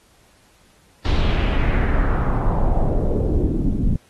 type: noise with low-pass filter sweep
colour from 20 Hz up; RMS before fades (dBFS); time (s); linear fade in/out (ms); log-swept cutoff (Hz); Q
brown; -18; 1.05-3.96; 2; 4300 to 210; 2.4
effects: pink hiss -56 dBFS RMS until 4.09 s + AAC 32 kbps